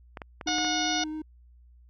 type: clicks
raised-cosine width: 0.5 ms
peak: -22 dBFS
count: 6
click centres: 0.172 / 0.218 / 0.412 / 0.486 / 0.584 / 0.647 s
type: tone with vibrato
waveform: triangle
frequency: 309.6 Hz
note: D#4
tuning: 9 cents flat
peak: -30 dBFS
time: 0.46-1.22 s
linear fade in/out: 5 ms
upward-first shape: sine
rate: 7.5 Hz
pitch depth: 10 cents each way
type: harmonic tone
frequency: 726 Hz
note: F#5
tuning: 33 cents flat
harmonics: 1 / 2 / 3 / 4 / 5 / 6 / 7 / 8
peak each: -31 / -34 / -36 / -35 / -33 / -37 / -37 / -34 dBFS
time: 0.47-1.04 s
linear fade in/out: 5 ms
effects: added 60 Hz sine -52 dBFS peak until 1.89 s